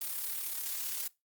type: noise with amplitude modulation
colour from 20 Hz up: blue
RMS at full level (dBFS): -34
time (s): 0.01-1.08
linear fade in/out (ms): 5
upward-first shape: sine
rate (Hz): 35.4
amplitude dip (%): 55
effects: noise-tail reverb RT60 0.2 s tail -20 dB re dry + Opus 32 kbps